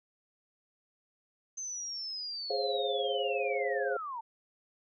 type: linear sweep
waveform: sine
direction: down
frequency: 6272 to 879 Hz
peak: -36 dBFS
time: 1.57-4.21 s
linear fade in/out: 10 ms
type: chord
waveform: sine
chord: Db major seventh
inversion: second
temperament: equal with one note detuned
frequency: 415.3 / 523.3 / 543 / 698.5 Hz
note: Ab4 / C5 / Db5 / F5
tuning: 0 / 0 / -36 / 0 cents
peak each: -34 / -36 / -35 / -36 dBFS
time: 2.5-3.97 s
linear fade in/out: 5 ms
effects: none